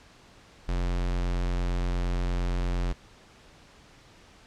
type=tone; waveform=square; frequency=44.33 Hz; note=F1; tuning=27 cents sharp; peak=-26 dBFS; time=0.68-2.93 s; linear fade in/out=10 ms; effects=pink hiss -54 dBFS RMS until 4.46 s + low-pass 6000 Hz 12 dB/octave